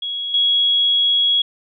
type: tone with level steps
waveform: sine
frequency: 3328 Hz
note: G#7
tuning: 3 cents sharp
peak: -22 / -13 dBFS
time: 0.02-1.42 s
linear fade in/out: 5 ms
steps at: 0.34 s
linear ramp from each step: 2 ms
effects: none